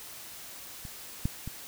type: clicks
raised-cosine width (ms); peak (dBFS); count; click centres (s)
5; -30 / -15 / -24; 3; 0.852 / 1.255 / 1.476
effects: white hiss -45 dBFS RMS until 1.67 s